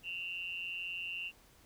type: tone with amplitude modulation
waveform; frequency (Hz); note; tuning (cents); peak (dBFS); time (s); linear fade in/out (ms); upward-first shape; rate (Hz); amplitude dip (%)
sine; 2758; F7; -22; -34; 0.03-1.32; 50; sine; 178; 80
effects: pink hiss -63 dBFS RMS until 1.65 s